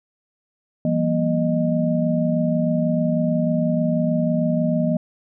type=tone cluster; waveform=sine; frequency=168.2 / 194.5 / 238 / 616 Hz; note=E3 / G3 / A#3 / D#5; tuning=+35 / -13 / +36 / -17 cents; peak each=-21 / -30 / -21 / -24 dBFS; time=0.85-4.97 s; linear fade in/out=2 ms; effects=none